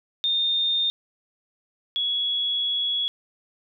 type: tone pair in turn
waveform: sine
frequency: 3642 / 3359 Hz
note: A#7 / G#7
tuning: -41 / +19 cents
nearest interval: minor second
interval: 140 cents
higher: first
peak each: -20 / -22 dBFS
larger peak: first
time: 0.24-0.9 / 1.96-3.08 s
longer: second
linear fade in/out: 0 ms
effects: none